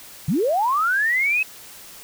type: linear sweep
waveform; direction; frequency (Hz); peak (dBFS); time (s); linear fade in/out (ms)
sine; up; 126.7 to 2595; -17; 0.28-1.43; 5
effects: white hiss -42 dBFS RMS until 2.03 s